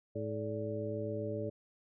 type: harmonic tone with a mistuned harmonic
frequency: 107.4 Hz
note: A2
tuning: 41 cents flat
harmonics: 1 / 2 / 3 / 4 / 5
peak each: -40 / -44 / -43 / -40 / -40 dBFS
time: 0.15-1.5 s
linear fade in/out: 10 ms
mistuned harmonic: 5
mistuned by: +120 cents
effects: none